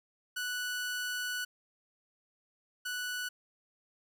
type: tone pair in turn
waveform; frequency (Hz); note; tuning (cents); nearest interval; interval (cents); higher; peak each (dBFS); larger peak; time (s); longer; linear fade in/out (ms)
sawtooth; 1480 / 1480; F#6 / F#6; 0 / 0; unison; 0; neither; -30 / -31; first; 0.36-1.45 / 2.85-3.29; first; 10
effects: none